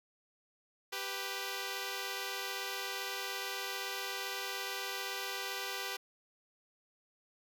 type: tone pair together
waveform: 5% pulse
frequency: 392 / 494.4 Hz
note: G4 / B4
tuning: 0 / +2 cents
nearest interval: major third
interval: 402 cents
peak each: -28 / -29 dBFS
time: 0.92-5.97 s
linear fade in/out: 10 ms
effects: none